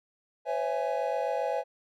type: chord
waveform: triangle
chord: C# minor seventh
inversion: third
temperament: equal with one note detuned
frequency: 506.9 / 554.4 / 659.3 / 830.6 Hz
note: B4 / C#5 / E5 / G#5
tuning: +45 / 0 / 0 / 0 cents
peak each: -31 dBFS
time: 0.45-1.64 s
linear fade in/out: 50 ms
effects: none